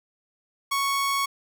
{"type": "tone", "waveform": "sawtooth", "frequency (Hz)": 1108.7, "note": "C#6", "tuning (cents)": 0, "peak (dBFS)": -19, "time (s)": [0.71, 1.26], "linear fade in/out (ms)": 10, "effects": []}